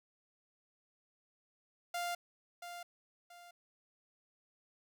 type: tone with echo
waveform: sawtooth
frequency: 698.5 Hz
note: F5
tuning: in tune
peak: -32 dBFS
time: 1.94-2.15 s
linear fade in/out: 5 ms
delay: 680 ms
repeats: 2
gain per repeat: -9 dB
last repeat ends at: 3.51 s
effects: none